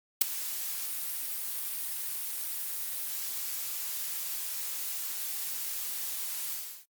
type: noise with ADSR envelope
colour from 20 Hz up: blue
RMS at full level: -18 dBFS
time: 0.21-6.86 s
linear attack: 7 ms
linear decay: 8 ms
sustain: -17 dB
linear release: 360 ms
effects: noise-tail reverb RT60 0.1 s tail -23 dB re dry + Opus 48 kbps